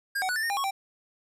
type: tone with pitch steps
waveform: square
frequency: 1616 / 750 / 1476 / 1767 / 1839 / 803 / 1103 / 781 Hz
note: G#6 / F#5 / F#6 / A6 / A#6 / G5 / C#6 / G5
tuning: -48 / +23 / -5 / +7 / -24 / +41 / -9 / -7 cents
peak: -27 dBFS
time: 0.15-0.71 s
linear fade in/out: 10 ms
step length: 70 ms
effects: resampled to 32000 Hz

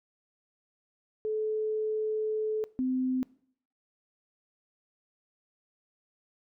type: tone pair in turn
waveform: sine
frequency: 432.5 / 257.2 Hz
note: A4 / C4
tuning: -30 / -30 cents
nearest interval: major sixth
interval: 900 cents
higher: first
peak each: -28 / -26 dBFS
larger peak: second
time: 1.25-2.64 / 2.79-3.23 s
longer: first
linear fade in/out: 0 ms
effects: noise-tail reverb RT60 0.6 s tail -21 dB re dry

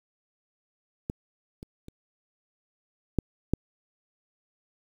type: clicks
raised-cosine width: 3 ms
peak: -17 / -28 / -30 / -10 / -10 dBFS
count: 5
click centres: 1.099 / 1.629 / 1.884 / 3.187 / 3.536 s
effects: 8-bit

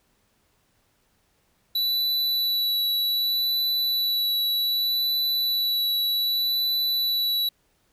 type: tone with vibrato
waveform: square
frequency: 3951 Hz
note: B7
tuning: in tune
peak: -22 dBFS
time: 1.75-7.49 s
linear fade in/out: 5 ms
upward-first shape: sine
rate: 0.65 Hz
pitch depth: 11 cents each way
effects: pink hiss -67 dBFS RMS until 7.92 s

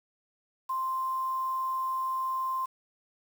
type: tone with quantisation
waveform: sine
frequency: 1046.5 Hz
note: C6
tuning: in tune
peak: -28 dBFS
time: 0.69-2.66 s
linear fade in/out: 10 ms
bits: 8
effects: none

